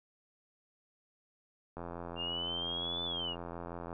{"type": "click train", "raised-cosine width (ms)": 1, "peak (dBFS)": -28, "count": 186, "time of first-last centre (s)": [1.77, 3.929], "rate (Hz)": 85.7}
{"type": "linear two-way sweep", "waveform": "sine", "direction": "up then down", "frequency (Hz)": [2783, 3520, 2783], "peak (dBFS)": -35, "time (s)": [2.16, 3.36], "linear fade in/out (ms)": 50, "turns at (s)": 3.04}
{"effects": []}